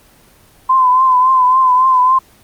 sine tone with vibrato, 1025 Hz, C6, 36 cents flat, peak -7 dBFS, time 0.69-2.19 s, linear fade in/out 10 ms, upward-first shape triangle, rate 3.6 Hz, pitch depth 56 cents each way, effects pink hiss -47 dBFS RMS until 2.43 s + Opus 24 kbps

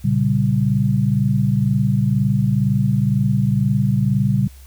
sine chord, G diminished, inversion first, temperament equal, 116.54 / 138.59 / 196 Hz, Bb2 / Db3 / G3, 0 / 0 / 0 cents, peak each -19 / -18 / -19 dBFS, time 0.04-4.48 s, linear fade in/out 10 ms, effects added 66 Hz sine -39 dBFS peak until 4.66 s + white hiss -50 dBFS RMS until 4.66 s

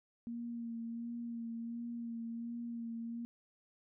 sine tone with vibrato, 233.1 Hz, A#3, in tune, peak -39 dBFS, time 0.27-3.25 s, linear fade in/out 0 ms, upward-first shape sine, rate 1.4 Hz, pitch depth 24 cents each way, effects none

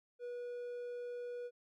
triangle tone, 485.8 Hz, B4, 29 cents flat, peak -39 dBFS, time 0.19-1.51 s, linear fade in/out 50 ms, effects none

